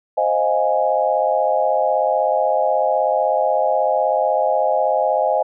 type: chord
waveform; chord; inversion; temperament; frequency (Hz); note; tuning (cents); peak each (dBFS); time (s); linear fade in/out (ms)
sine; F minor seventh; second; equal; 523.3 / 622.3 / 698.5 / 830.6; C5 / Eb5 / F5 / Ab5; 0 / 0 / 0 / 0; -21 / -19 / -22 / -20; 0.17-5.43; 10
effects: none